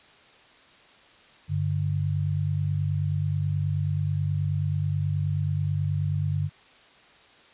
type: tone pair together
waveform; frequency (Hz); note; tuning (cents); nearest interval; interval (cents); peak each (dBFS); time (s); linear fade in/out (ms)
sine; 97.49 / 146.83; G2 / D3; -9 / 0; perfect fifth; 709; -26; 1.48-6.5; 50
effects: white hiss -54 dBFS RMS until 7.53 s + resampled to 8000 Hz